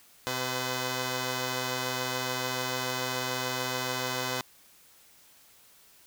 5% pulse tone pair together, 128.1 / 505.5 Hz, C3 / B4, -36 / +40 cents, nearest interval 2 octaves, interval 2376 cents, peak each -21 dBFS, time 0.27-4.41 s, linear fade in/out 0 ms, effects white hiss -58 dBFS RMS until 6.06 s

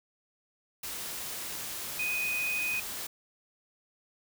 sine tone in noise, 2494 Hz, D#7, 3 cents sharp, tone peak -29 dBFS, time 1.99-2.8 s, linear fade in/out 5 ms, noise white, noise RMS -38 dBFS, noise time 0.83-3.07 s, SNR +6 dB, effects none

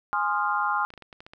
sine chord, F minor seventh, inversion first, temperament equal with one note detuned, 830.6 / 1046.5 / 1231.6 / 1396.9 Hz, Ab5 / C6 / Eb6 / F6, 0 / 0 / -18 / 0 cents, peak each -28 / -28 / -29 / -28 dBFS, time 0.13-0.85 s, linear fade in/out 0 ms
clicks, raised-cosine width 0.3 ms, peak -28 dBFS, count 8, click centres 0.904 / 0.938 / 0.977 / 1.023 / 1.128 / 1.205 / 1.265 / 1.335 s
effects none

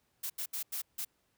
blue noise bursts at uneven times, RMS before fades -37 dBFS, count 5, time 0.23-0.3 / 0.38-0.46 / 0.53-0.63 / 0.72-0.82 / 0.98-1.05 s, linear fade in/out 10 ms, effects pink hiss -75 dBFS RMS until 1.37 s + high-pass 60 Hz 12 dB/octave

